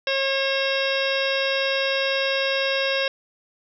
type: harmonic tone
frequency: 542 Hz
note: C#5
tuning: 39 cents flat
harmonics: 1 / 2 / 3 / 4 / 5 / 6 / 7 / 9 / 10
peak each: -24 / -34 / -28 / -32 / -28 / -32 / -30 / -37 / -34 dBFS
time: 0.07-3.08 s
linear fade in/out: 2 ms
effects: none